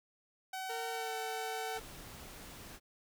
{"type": "tone", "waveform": "sawtooth", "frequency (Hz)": 757, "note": "F#5", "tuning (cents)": 39, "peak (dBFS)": -35, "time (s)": [0.53, 1.78], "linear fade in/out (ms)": 5}
{"type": "tone with pitch glide", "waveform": "sawtooth", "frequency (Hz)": [458.6, 445], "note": ["A#4", "A4"], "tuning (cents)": [-28, 20], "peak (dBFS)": -37, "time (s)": [0.69, 1.8], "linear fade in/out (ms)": 10, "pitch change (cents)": -52, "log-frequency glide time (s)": [0.9, 1.15]}
{"type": "noise", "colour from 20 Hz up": "pink", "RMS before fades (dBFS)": -50, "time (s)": [1.74, 2.8], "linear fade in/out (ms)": 50}
{"effects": []}